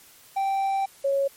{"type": "tone pair in turn", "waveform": ["triangle", "sine"], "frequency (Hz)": [781, 552.3], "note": ["G5", "C#5"], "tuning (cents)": [-7, -6], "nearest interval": "tritone", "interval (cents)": 599, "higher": "first", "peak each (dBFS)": -20, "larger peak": "neither", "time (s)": [[0.36, 0.86], [1.04, 1.28]], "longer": "first", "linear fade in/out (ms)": 10, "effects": ["white hiss -52 dBFS RMS until 1.36 s", "MP3 64 kbps"]}